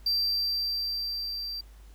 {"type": "tone with level ramp", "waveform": "triangle", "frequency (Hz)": 4699, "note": "D8", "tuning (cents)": 0, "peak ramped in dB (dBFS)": [-22, -32], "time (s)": [0.06, 1.61], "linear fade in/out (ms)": 5, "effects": ["added 51 Hz sine -47 dBFS peak until 1.94 s", "pink hiss -61 dBFS RMS until 1.94 s"]}